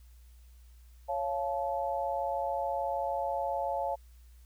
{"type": "chord", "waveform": "sine", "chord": "Db augmented", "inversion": "none", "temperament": "just", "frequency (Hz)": [554.4, 693, 866.2], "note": ["Db5", "F5", "A5"], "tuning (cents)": [0, -14, -27], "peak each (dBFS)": -34, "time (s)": [1.08, 3.96], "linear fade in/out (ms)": 20, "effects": ["added 60 Hz sine -52 dBFS peak until 4.45 s", "white hiss -68 dBFS RMS until 4.45 s"]}